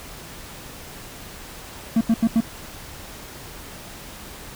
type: tone bursts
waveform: triangle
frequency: 226.5 Hz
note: A#3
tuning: 50 cents flat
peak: -12 dBFS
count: 4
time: 1.96-2.406 s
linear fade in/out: 5 ms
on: 50 ms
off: 82 ms
effects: pink hiss -39 dBFS RMS until 4.55 s

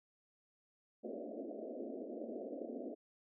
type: band-pass noise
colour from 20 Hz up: pink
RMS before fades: -45 dBFS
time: 1.03-2.95 s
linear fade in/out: 20 ms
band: 220 to 670 Hz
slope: 96 dB/octave
effects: none

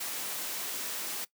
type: noise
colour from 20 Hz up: white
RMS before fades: -36 dBFS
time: 0-1.25 s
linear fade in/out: 10 ms
effects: noise-tail reverb RT60 0.1 s tail -19 dB re dry + high-pass 200 Hz 12 dB/octave

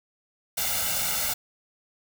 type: noise with comb filter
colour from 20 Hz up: white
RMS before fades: -27 dBFS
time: 0.57-1.34 s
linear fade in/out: 10 ms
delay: 1.4 ms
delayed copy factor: +0.85
effects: none

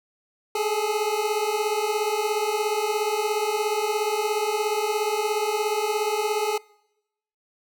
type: beating tone pair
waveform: 25% pulse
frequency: 415.3 / 432.3 Hz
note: G#4 / A4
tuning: 0 / -31 cents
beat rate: 17 Hz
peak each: -22 dBFS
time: 0.55-6.58 s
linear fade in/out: 5 ms
effects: noise-tail reverb RT60 0.9 s tail -24 dB re dry

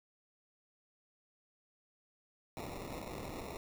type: noise with sample-and-hold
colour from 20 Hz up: blue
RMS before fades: -44 dBFS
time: 2.57-3.57 s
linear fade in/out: 0 ms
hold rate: 1575 Hz
effects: none

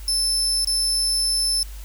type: tone with dropouts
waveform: 30% pulse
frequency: 5274 Hz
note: E8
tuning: in tune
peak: -15 dBFS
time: 0.08-1.63 s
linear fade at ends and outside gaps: 1 ms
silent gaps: 0.647-0.672 s
effects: added 50 Hz sine -33 dBFS peak until 1.84 s + white hiss -46 dBFS RMS until 1.84 s

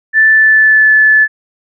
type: tone with pitch glide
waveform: sine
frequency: 1760 to 1734.8 Hz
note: A6 to A6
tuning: 0 to -25 cents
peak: -4 dBFS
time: 0.13-1.28 s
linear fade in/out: 50 ms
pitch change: -25 cents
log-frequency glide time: 0.29-0.92 s
effects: none

